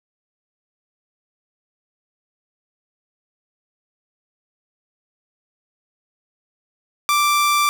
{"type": "tone", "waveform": "sawtooth", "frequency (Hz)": 1174.7, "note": "D6", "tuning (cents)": 0, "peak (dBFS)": -11, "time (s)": [7.09, 7.69], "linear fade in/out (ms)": 0, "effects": []}